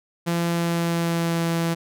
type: tone with pitch glide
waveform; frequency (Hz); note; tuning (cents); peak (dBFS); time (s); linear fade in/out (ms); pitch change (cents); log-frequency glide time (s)
sawtooth; 170.2 to 167.08; F3 to E3; -44 to +24; -17; 0.26-1.75; 20; -32; 0.48-1.49
effects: none